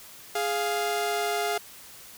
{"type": "tone pair together", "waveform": "sawtooth", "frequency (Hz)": [415.3, 698.5], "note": ["G#4", "F5"], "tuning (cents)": [0, 0], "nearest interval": "major sixth", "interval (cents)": 900, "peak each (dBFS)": [-25, -24], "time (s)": [0.35, 1.58], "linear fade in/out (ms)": 5, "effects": ["white hiss -47 dBFS RMS until 2.17 s"]}